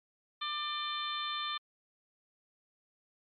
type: harmonic tone with a mistuned harmonic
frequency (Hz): 595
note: D5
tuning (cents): +22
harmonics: 2 / 3 / 4 / 5 / 6 / 7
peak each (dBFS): -37 / -45 / -45 / -43 / -38 / -47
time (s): 0.41-1.58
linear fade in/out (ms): 10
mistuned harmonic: 5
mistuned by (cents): +52
effects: MP3 48 kbps